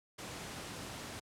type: noise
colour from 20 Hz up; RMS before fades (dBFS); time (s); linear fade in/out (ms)
pink; -44; 0.18-1.2; 10
effects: high-pass 80 Hz 12 dB/octave + low-pass 10000 Hz 12 dB/octave